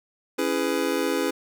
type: chord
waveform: square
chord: C# minor seventh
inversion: none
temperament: just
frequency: 277.2 / 332.6 / 415.8 / 498.9 Hz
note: C#4 / E4 / G#4 / B4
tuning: 0 / +16 / +2 / +17 cents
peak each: -29 dBFS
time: 0.38-1.31 s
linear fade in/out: 10 ms
effects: none